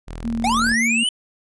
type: tone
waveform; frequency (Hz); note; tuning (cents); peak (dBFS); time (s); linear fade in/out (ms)
sawtooth; 41; E1; -9; -26; 0.07-0.75; 20
type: tone with vibrato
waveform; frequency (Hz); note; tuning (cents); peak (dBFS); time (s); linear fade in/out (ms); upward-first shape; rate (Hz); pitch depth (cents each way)
sine; 229.7; A#3; -25; -21; 0.24-1.04; 10; sine; 5.4; 15
type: linear sweep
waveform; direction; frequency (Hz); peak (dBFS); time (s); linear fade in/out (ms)
square; up; 701 to 3070; -18; 0.44-1.09; 2
effects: resampled to 24000 Hz